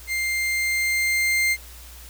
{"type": "tone with level ramp", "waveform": "40% pulse", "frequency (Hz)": 2100, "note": "C7", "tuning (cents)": 6, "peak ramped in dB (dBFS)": [-22, -17], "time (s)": [0.07, 1.57], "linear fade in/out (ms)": 50, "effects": ["added 60 Hz sine -42 dBFS peak until 2.09 s", "white hiss -45 dBFS RMS until 2.09 s"]}